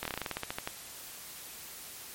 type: slowing click train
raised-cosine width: 0.3 ms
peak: -17 dBFS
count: 14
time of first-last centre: 0.03-0.675 s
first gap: 23 ms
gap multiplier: 1.12
effects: white hiss -46 dBFS RMS until 2.14 s + MP3 64 kbps